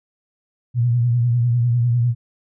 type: tone with vibrato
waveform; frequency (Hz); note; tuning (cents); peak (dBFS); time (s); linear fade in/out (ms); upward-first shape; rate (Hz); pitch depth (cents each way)
sine; 120; B2; -49; -14; 0.74-2.15; 50; triangle; 10; 64
effects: none